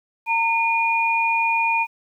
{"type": "tone pair together", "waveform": "sine", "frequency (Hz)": [914, 2440], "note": ["A#5", "D#7"], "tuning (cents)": [-34, -34], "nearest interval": "octave + perfect fourth", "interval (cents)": 1700, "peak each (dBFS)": -20, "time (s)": [0.26, 1.87], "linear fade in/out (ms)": 50, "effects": ["9-bit"]}